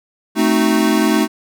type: chord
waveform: square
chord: A diminished seventh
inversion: none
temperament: equal with one note detuned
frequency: 220 / 261.6 / 309.5 / 370 Hz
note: A3 / C4 / Eb4 / Gb4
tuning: 0 / 0 / -9 / 0 cents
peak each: -17 / -21 / -17 / -21 dBFS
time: 0.35-1.28 s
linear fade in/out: 50 ms
effects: none